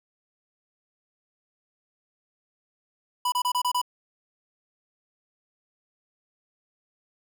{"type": "tone bursts", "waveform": "square", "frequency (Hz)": 987.8, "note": "B5", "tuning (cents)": 0, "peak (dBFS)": -23, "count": 6, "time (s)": [3.25, 3.816], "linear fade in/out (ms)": 5, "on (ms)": 71, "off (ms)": 28, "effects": []}